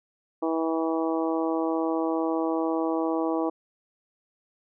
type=harmonic tone; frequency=162.3 Hz; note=E3; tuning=27 cents flat; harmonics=2 / 3 / 4 / 5 / 6 / 7; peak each=-26 / -30 / -32 / -34 / -36 / -37 dBFS; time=0.42-3.5 s; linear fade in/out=10 ms; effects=none